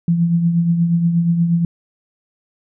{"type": "tone with tremolo", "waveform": "sine", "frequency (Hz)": 169.6, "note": "E3", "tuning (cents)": 50, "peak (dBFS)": -10, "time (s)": [0.08, 1.65], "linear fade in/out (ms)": 2, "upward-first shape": "triangle", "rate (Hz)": 8.4, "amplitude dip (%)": 55, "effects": []}